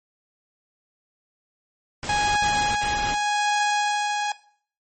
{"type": "noise bursts", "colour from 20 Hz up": "pink", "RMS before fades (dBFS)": -31, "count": 3, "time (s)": [2.03, 3.144], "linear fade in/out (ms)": 0, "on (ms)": 330, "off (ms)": 62}
{"type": "tone with tremolo", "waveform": "sawtooth", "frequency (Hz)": 830, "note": "G#5", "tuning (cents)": -1, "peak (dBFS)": -15, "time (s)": [2.09, 4.32], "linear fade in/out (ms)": 2, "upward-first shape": "sine", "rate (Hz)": 0.83, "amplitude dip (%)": 35}
{"effects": ["noise-tail reverb RT60 0.5 s tail -17 dB re dry", "MP3 32 kbps"]}